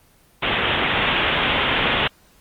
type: low-pass noise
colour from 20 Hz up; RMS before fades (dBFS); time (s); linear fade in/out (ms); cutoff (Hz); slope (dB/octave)
white; -20; 0.42-2.08; 10; 3500; 96
effects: pink hiss -55 dBFS RMS until 2.4 s + Opus 24 kbps